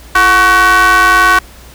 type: ring-modulated tone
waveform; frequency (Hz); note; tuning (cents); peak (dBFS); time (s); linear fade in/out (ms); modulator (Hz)
square; 194.4; G3; -14; -3; 0.15-1.39; 5; 1310
effects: added 60 Hz sine -36 dBFS peak until 1.74 s + pink hiss -38 dBFS RMS until 1.74 s